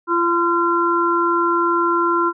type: harmonic tone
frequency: 342.5 Hz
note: F4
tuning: 34 cents flat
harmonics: 1 / 3 / 4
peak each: -19 / -19 / -19 dBFS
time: 0.07-2.33 s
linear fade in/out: 50 ms
effects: none